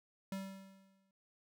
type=tone with exponential decay; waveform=square; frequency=193.4 Hz; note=G3; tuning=23 cents flat; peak=-38 dBFS; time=0.32-1.11 s; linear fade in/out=2 ms; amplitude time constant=170 ms; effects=none